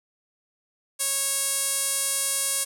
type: tone with band-pass filter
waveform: sawtooth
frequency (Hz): 550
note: C#5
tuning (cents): -14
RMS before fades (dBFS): -26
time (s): 0.99-2.65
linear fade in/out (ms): 20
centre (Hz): 9500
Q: 2.6
effects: none